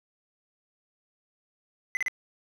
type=tone bursts; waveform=triangle; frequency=2028 Hz; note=B6; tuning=45 cents sharp; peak=-23 dBFS; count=3; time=1.95-2.082 s; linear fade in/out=0 ms; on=20 ms; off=36 ms; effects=none